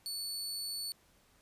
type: tone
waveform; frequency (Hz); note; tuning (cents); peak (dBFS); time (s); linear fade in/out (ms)
sawtooth; 4453; C#8; +7; -34; 0.06-0.92; 0
effects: pink hiss -67 dBFS RMS until 1.41 s + resampled to 32000 Hz